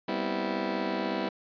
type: chord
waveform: 20% pulse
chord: C major seventh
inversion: second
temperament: just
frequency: 196.22 / 245.3 / 261.6 / 327 Hz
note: G3 / B3 / C4 / E4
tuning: +2 / -12 / 0 / -14 cents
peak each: -29 / -30 / -33 / -28 dBFS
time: 0.08-1.29 s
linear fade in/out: 5 ms
effects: resampled to 11025 Hz